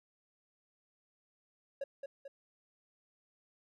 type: tone with echo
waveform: triangle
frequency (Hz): 553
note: C#5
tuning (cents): -4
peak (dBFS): -33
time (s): 1.81-1.84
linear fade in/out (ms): 5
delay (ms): 220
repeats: 2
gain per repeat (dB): -5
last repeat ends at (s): 2.28
effects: none